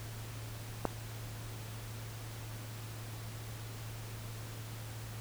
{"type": "click", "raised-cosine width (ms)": 1, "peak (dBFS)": -15, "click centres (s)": 0.853, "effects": ["added 111 Hz sine -43 dBFS peak until 5.2 s", "pink hiss -49 dBFS RMS until 5.2 s"]}